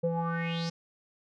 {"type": "tone with low-pass filter sweep", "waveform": "square", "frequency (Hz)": 167.2, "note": "E3", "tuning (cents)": 25, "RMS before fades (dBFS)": -31, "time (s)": [0.03, 0.7], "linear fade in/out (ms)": 10, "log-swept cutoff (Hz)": [470, 5700], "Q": 6, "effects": []}